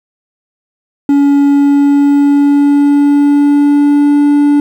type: tone with pitch glide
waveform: triangle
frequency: 282.9 to 289.7 Hz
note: C#4 to D4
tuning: +35 to -24 cents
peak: -3 dBFS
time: 1.09-4.6 s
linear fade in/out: 2 ms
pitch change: +41 cents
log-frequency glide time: 1.47-4.21 s
effects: 7-bit